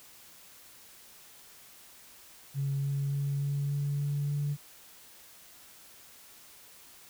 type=tone with pitch steps; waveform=sine; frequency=138.59 / 139.55 / 140.52 / 141.5 / 142.49 / 143.48 / 144.48 Hz; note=C#3 / C#3 / C#3 / C#3 / C#3 / D3 / D3; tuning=0 / +12 / +24 / +36 / +48 / -40 / -28 cents; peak=-27 dBFS; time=2.54-4.57 s; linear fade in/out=50 ms; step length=290 ms; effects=tanh soft clip ceiling -24 dBFS + white hiss -54 dBFS RMS until 7.09 s